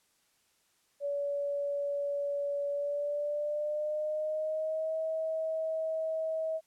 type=tone with pitch glide; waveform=sine; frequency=570 to 639.8 Hz; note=C#5 to D#5; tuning=+48 to +48 cents; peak=-30 dBFS; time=1-6.61 s; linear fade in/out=50 ms; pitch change=+200 cents; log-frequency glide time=2.69-4.97 s; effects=white hiss -71 dBFS RMS until 6.66 s + low-pass 11000 Hz 12 dB/octave